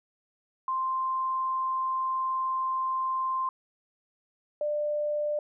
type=tone pair in turn; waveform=sine; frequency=1046.5 / 594.8 Hz; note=C6 / D5; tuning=0 / +22 cents; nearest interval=minor seventh; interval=978 cents; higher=first; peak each=-26 dBFS; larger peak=neither; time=0.68-3.49 / 4.61-5.39 s; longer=first; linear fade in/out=2 ms; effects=none